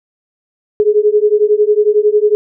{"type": "beating tone pair", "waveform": "sine", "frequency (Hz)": [414.9, 425.9], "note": ["G#4", "G#4"], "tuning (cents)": [-2, 44], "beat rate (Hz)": 11, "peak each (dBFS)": -11, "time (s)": [0.8, 2.35], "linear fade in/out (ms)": 0, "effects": []}